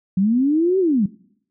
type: linear two-way sweep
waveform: sine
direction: up then down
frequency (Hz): 180.4 to 389.2 to 180.4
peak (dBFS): -14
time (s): 0.17-1.06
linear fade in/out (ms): 5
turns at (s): 0.79
effects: noise-tail reverb RT60 0.7 s tail -23 dB re dry